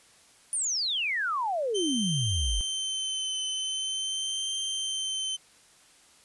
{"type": "exponential sweep", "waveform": "sine", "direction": "down", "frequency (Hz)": [9710, 45.26], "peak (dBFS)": -26, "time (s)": [0.53, 2.61], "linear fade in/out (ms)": 0}
{"type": "tone with vibrato", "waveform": "sawtooth", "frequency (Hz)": 3096, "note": "G7", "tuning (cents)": -22, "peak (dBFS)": -26, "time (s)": [1.74, 5.37], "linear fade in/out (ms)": 20, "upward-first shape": "triangle", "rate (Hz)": 0.44, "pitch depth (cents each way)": 27}
{"effects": ["white hiss -58 dBFS RMS until 6.24 s", "resampled to 24000 Hz"]}